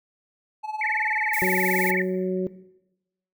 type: tone with tremolo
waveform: triangle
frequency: 860 Hz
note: A5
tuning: 40 cents flat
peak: -24 dBFS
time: 0.63-1.96 s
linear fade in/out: 20 ms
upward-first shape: sine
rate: 19 Hz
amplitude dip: 80%
type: tone with vibrato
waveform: sine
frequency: 2026 Hz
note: B6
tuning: 44 cents sharp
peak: -23 dBFS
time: 0.81-2.02 s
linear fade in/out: 2 ms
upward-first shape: sine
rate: 19 Hz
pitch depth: 230 cents each way
type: noise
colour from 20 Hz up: violet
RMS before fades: -32 dBFS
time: 1.33-1.91 s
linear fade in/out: 5 ms
type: harmonic tone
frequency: 185.4 Hz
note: F#3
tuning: 4 cents sharp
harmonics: 1 / 2 / 3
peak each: -26 / -24 / -33 dBFS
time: 1.42-2.47 s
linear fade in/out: 0 ms
effects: noise-tail reverb RT60 0.9 s tail -17 dB re dry